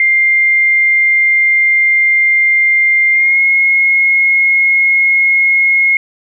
sine tone with pitch glide, 2100 to 2160 Hz, C7 to C#7, +6 to -45 cents, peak -7 dBFS, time 0-5.97 s, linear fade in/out 2 ms, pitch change +49 cents, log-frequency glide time 3.11-3.4 s, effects none

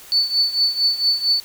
sine tone with tremolo, 4485 Hz, C#8, 19 cents sharp, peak -12 dBFS, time 0.12-1.4 s, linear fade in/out 0 ms, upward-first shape triangle, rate 4.4 Hz, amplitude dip 85%, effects white hiss -42 dBFS RMS until 1.44 s

